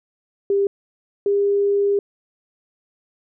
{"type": "tone pair in turn", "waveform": "sine", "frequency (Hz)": [398.3, 402.7], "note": ["G4", "G4"], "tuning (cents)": [28, 47], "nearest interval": "unison", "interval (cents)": 19, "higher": "second", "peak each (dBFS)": -15, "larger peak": "neither", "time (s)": [[0.5, 0.67], [1.26, 1.99]], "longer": "second", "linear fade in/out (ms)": 2, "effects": []}